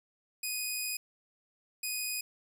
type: tone bursts at uneven times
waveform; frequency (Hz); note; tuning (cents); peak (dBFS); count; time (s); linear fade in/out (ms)
10% pulse; 2489; D#7; 0; -24; 2; 0.43-0.97 / 1.83-2.21; 5
effects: none